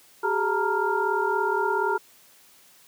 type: tone cluster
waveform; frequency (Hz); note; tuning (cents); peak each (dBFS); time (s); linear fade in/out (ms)
sine; 383 / 420.1 / 904 / 948 / 1398; G4 / G#4 / A5 / A#5 / F6; -40 / +20 / +47 / +29 / +1; -28; 0.23-1.98; 10
effects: white hiss -55 dBFS RMS until 2.87 s + high-pass 100 Hz 12 dB/octave